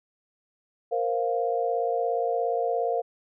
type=chord; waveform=sine; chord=Bb suspended second; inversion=none; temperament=equal; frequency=466.2 / 523.3 / 698.5 Hz; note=Bb4 / C5 / F5; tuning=0 / 0 / 0 cents; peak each=-27 / -30 / -27 dBFS; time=0.91-3.02 s; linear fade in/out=20 ms; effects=none